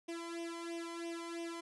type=tone with flanger; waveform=sawtooth; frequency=336.8 Hz; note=E4; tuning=37 cents sharp; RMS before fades=-43 dBFS; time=0.08-1.61 s; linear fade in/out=10 ms; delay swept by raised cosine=0.34 to 0.97 ms; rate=3 Hz; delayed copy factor=+0.95; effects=resampled to 24000 Hz